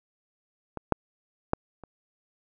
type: clicks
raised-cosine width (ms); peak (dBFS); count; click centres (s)
1; -20 / -6 / -8 / -29; 4; 0.773 / 0.923 / 1.534 / 1.837
effects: none